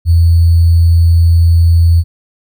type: tone with sample-and-hold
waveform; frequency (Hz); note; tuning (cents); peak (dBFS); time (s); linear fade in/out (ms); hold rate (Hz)
sine; 84; E2; +33; -4; 0.05-2.04; 50; 4410
effects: none